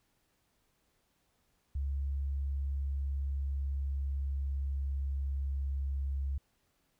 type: tone with pitch glide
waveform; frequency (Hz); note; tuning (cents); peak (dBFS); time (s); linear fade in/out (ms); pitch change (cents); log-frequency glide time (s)
sine; 69.3 to 68.54; C#2 to C#2; 0 to -19; -31; 1.75-6.38; 5; -19; 2.02-5.75
effects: pink hiss -75 dBFS RMS until 6.99 s